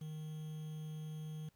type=tone with quantisation; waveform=triangle; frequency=155.1 Hz; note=D#3; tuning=5 cents flat; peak=-40 dBFS; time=0.01-1.49 s; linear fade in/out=5 ms; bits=10; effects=pink hiss -75 dBFS RMS until 1.55 s